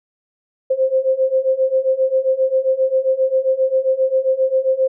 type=beating tone pair; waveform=sine; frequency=521 / 528.5 Hz; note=C5 / C5; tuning=-7 / +17 cents; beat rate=7.5 Hz; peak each=-18 / -16 dBFS; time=0.7-4.88 s; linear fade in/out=10 ms; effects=none